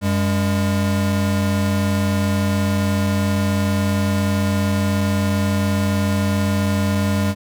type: tone pair together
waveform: square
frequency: 95 / 202.1 Hz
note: F#2 / G#3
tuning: +46 / -47 cents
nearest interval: octave + minor second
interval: 1307 cents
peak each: -20 dBFS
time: 0.01-7.35 s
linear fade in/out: 50 ms
effects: none